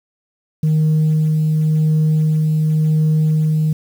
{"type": "tone with tremolo", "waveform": "sine", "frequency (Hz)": 155.56, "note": "D#3", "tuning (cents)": 0, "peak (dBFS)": -9, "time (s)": [0.63, 3.73], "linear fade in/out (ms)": 5, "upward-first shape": "sine", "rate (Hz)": 0.92, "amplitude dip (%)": 25, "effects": ["tanh soft clip ceiling -10 dBFS", "7-bit"]}